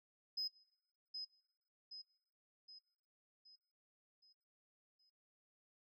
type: tone with echo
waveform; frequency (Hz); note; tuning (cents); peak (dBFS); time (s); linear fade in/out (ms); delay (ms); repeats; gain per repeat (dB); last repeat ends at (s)
sine; 5060; D#8; +28; -37; 0.37-0.48; 10; 770; 6; -6; 5.1
effects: noise-tail reverb RT60 0.9 s tail -23 dB re dry + tanh soft clip ceiling -34 dBFS